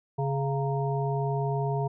harmonic tone with a mistuned harmonic, 138.59 Hz, C#3, in tune, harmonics 1 / 3 / 5 / 7, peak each -27 / -32 / -34 / -35 dBFS, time 0.18-1.88 s, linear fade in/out 10 ms, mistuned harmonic 7, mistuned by -77 cents, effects none

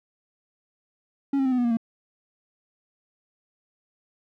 triangle tone with pitch steps, 277.2 / 268.4 / 259.8 / 251.6 / 243.6 / 235.8 / 228.3 Hz, C#4 / C4 / C4 / B3 / B3 / A#3 / A#3, 0 / +44 / -12 / +32 / -24 / +20 / -36 cents, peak -18 dBFS, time 1.33-1.771 s, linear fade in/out 5 ms, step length 63 ms, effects none

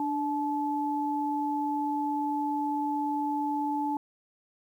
sine tone pair together, 293.7 / 864.5 Hz, D4 / A5, 0 / -31 cents, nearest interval octave + perfect fifth, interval 1869 cents, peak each -30 / -29 dBFS, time 0-3.97 s, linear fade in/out 2 ms, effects 10-bit

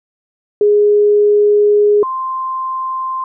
sine tone pair in turn, 414.8 / 1045.2 Hz, G#4 / C6, -2 / -2 cents, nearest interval octave + major third, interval 1600 cents, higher second, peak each -7 / -17 dBFS, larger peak first, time 0.61-2.03 / 2.03-3.24 s, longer first, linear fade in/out 2 ms, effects none

